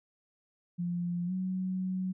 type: tone with pitch glide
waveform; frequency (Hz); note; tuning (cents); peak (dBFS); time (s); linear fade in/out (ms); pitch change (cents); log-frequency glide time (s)
sine; 174.61 to 186.06; F3 to F#3; 0 to +10; -30; 0.78-2.13; 20; +110; 1.26-1.32
effects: none